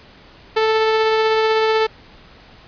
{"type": "tone with tremolo", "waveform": "sawtooth", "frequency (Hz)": 440, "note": "A4", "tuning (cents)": 0, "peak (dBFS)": -9, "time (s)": [0.56, 1.87], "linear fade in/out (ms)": 10, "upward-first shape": "triangle", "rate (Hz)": 16, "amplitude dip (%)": 25, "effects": ["pink hiss -45 dBFS RMS until 2.67 s", "resampled to 11025 Hz"]}